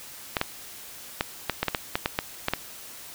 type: clicks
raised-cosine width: 0.3 ms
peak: -7 dBFS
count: 12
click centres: 0.368 / 0.414 / 1.209 / 1.497 / 1.63 / 1.683 / 1.748 / 1.955 / 2.059 / 2.189 / 2.484 / 2.536 s
effects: white hiss -43 dBFS RMS until 3.14 s